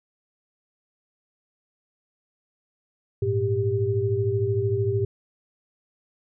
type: tone cluster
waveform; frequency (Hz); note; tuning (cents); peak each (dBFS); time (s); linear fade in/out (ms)
sine; 101.9 / 115.1 / 394.8; G#2 / A#2 / G4; -32 / -22 / +12; -26 / -26 / -24; 3.22-5.05; 5
effects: none